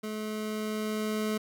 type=tone with level ramp; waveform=25% pulse; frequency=214.9 Hz; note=A3; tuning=41 cents flat; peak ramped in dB=-30 to -24 dBFS; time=0.03-1.38 s; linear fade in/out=10 ms; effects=none